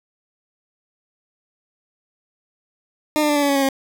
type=tone with pitch steps; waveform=20% pulse; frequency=303.8 / 298.8 / 293.8 / 288.9 / 284.1 / 279.4 / 274.8 / 270.2 Hz; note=D#4 / D4 / D4 / D4 / C#4 / C#4 / C#4 / C#4; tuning=-41 / +30 / +1 / -28 / +43 / +14 / -15 / -44 cents; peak=-11 dBFS; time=3.16-3.688 s; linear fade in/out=0 ms; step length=66 ms; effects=none